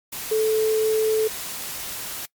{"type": "tone in noise", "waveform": "sine", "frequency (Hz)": 437.2, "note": "A4", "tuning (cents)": -11, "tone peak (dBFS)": -17, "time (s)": [0.31, 1.28], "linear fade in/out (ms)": 10, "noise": "white", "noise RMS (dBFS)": -32, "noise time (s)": [0.12, 2.26], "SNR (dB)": 12, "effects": ["noise-tail reverb RT60 0.1 s tail -22 dB re dry", "MP3 96 kbps"]}